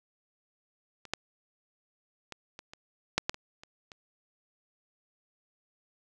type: clicks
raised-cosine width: 0.2 ms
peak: -29 / -12 / -23 / -26 / -28 / -7 / -10 / -26 / -30 / -29 dBFS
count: 10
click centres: 1.053 / 1.136 / 2.323 / 2.591 / 2.735 / 3.18 / 3.295 / 3.344 / 3.635 / 3.918 s
effects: none